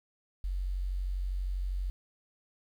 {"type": "tone with quantisation", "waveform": "sine", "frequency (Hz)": 46.25, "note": "F#1", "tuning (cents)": 0, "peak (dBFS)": -30, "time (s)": [0.44, 1.9], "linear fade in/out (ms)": 0, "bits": 10, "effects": []}